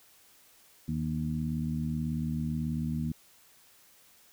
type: harmonic tone with a mistuned harmonic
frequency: 78.3 Hz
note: D#2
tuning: 11 cents sharp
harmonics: 1 / 2 / 3 / 4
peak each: -38 / -32 / -33 / -45 dBFS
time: 0.88-3.12 s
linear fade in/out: 5 ms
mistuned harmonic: 4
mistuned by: -63 cents
effects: white hiss -60 dBFS RMS until 4.32 s